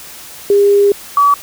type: tone pair in turn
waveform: sine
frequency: 404.1 / 1143 Hz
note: G#4 / D6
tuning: -47 / -47 cents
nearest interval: octave + tritone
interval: 1800 cents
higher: second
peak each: -6 dBFS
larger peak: neither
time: 0.5-0.92 / 1.17-1.34 s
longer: first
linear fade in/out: 2 ms
effects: white hiss -33 dBFS RMS until 1.42 s